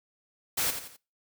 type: noise with echo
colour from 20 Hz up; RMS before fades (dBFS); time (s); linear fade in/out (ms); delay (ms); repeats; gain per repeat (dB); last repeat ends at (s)
white; -28; 0.57-0.71; 10; 86; 3; -8; 0.968
effects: noise-tail reverb RT60 0.3 s tail -23 dB re dry